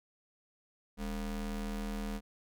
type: ring-modulated tone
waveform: square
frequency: 122.5 Hz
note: B2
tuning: 14 cents flat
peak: -33 dBFS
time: 0.97-2.21 s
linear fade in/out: 50 ms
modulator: 82.9 Hz
effects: none